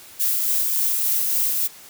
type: noise with tremolo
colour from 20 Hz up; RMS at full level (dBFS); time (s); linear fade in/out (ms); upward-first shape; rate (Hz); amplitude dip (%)
violet; -20; 0.19-1.68; 20; sine; 3.5; 25
effects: white hiss -44 dBFS RMS until 1.89 s

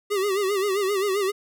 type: tone with vibrato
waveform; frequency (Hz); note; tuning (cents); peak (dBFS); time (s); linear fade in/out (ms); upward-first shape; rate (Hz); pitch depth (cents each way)
square; 395.2; G4; +14; -22; 0.1-1.32; 20; sine; 7.6; 97
effects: none

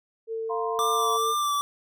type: tone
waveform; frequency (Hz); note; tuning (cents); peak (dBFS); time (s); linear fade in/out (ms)
sine; 449.1; A4; +35; -28; 0.27-1.35; 50
type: chord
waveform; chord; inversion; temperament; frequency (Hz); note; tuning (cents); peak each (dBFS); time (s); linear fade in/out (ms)
sine; F suspended fourth; none; equal with one note detuned; 698.5 / 950.8 / 1046.5; F5 / Bb5 / C6; 0 / +34 / 0; -32 / -34 / -31; 0.49-1.18; 20
type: tone with vibrato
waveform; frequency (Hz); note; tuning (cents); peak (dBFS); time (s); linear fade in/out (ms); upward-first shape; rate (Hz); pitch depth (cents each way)
square; 1174.7; D6; 0; -24; 0.79-1.61; 0; triangle; 2.3; 30
effects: none

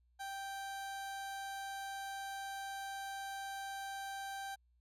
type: tone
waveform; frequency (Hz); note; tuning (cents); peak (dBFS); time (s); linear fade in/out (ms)
30% pulse; 784; G5; 0; -39; 0.19-4.56; 20
effects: added 60 Hz sine -69 dBFS peak until 4.8 s + resampled to 32000 Hz

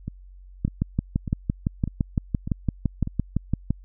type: two click trains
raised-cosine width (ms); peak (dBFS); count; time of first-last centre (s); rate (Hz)
5; -9 / -17; 19 / 6; 0.65-3.706 / 0.08-3.074; 5.89 / 1.67
effects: added 46 Hz sine -43 dBFS peak until 3.84 s

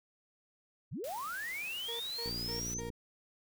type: linear sweep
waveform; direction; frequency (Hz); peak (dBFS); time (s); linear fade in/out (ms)
sine; up; 74.5 to 6272; -37; 0.91-2.81; 20
type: noise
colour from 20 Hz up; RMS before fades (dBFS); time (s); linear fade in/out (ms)
white; -49; 1.04-2.74; 0
type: tone bursts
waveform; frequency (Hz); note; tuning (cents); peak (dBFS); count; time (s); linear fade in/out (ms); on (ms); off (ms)
35% pulse; 466.2; A#4; 0; -40; 4; 1.88-2.9; 10; 120; 180
type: click train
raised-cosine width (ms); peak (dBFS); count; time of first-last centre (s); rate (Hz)
3; -31; 39; 2.26-2.902; 59.2
effects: none

